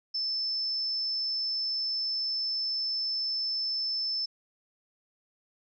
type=tone; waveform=sine; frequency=5274 Hz; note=E8; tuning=in tune; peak=-28 dBFS; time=0.14-4.26 s; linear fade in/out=10 ms; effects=none